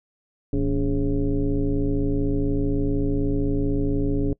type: tone with frequency modulation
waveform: sine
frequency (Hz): 155.56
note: D#3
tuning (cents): 0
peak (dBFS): -19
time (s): 0.53-4.33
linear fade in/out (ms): 2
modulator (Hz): 129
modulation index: 1.9
effects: noise-tail reverb RT60 0.1 s tail -24 dB re dry